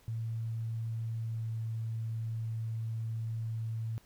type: tone with pitch glide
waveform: sine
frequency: 113.4 to 112.62 Hz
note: A#2 to A2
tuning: -47 to +41 cents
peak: -33 dBFS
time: 0.08-3.98 s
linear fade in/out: 0 ms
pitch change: -12 cents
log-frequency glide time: 1.19-1.43 s
effects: pink hiss -64 dBFS RMS until 4.05 s